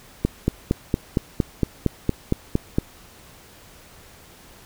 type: click train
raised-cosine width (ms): 3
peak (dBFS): -5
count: 12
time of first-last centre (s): 0.25-2.785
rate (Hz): 4.34
effects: pink hiss -48 dBFS RMS until 4.65 s